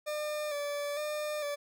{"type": "tone with vibrato", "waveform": "40% pulse", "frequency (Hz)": 590, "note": "D5", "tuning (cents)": 8, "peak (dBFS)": -32, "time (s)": [0.06, 1.56], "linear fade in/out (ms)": 20, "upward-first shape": "square", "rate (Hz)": 1.1, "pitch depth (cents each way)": 34, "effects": []}